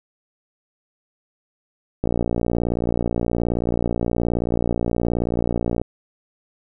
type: click train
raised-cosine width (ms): 2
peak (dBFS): -8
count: 223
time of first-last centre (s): 2.04-5.816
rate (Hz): 58.8
effects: none